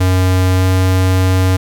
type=tone with pitch glide; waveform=square; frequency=92.5 to 93.09 Hz; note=F#2 to F#2; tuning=0 to +11 cents; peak=-10 dBFS; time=0-1.57 s; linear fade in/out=10 ms; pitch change=+11 cents; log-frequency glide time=0.55-0.64 s; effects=8-bit